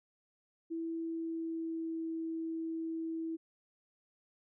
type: tone with pitch glide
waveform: sine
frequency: 329.2 to 325.8 Hz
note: E4 to E4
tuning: -2 to -20 cents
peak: -35 dBFS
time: 0.7-3.37 s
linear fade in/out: 20 ms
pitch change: -18 cents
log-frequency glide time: 0.96-2.07 s
effects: none